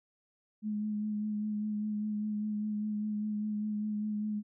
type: tone with vibrato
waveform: sine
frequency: 211.2 Hz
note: G#3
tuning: 29 cents sharp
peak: -31 dBFS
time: 0.62-4.43 s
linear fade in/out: 50 ms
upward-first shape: sine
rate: 5 Hz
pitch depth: 20 cents each way
effects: none